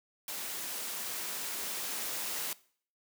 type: noise with level ramp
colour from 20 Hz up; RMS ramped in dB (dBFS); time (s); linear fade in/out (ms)
white; -39 to -36; 0.28-2.53; 2
effects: noise-tail reverb RT60 0.5 s tail -20 dB re dry + high-pass 200 Hz 12 dB/octave